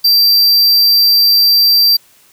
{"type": "tone", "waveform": "square", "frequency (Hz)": 4699, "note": "D8", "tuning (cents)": 0, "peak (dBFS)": -7, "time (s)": [0.04, 1.97], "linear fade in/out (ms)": 10, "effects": ["white hiss -48 dBFS RMS until 2.32 s"]}